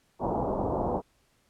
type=low-pass noise; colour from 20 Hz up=white; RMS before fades=-29 dBFS; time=0.19-1.02 s; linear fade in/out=50 ms; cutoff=940 Hz; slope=48 dB/octave; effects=pink hiss -68 dBFS RMS until 1.49 s + low-pass 12000 Hz 12 dB/octave